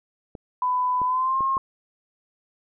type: clicks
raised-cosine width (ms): 2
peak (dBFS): -23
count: 4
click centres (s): 0.352 / 1.017 / 1.407 / 1.569
type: tone with pitch glide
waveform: sine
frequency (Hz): 1000 to 1071.8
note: B5 to C6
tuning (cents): +21 to +41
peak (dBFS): -20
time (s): 0.62-1.58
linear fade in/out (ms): 2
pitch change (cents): +120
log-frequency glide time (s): 1.05-1.41
effects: none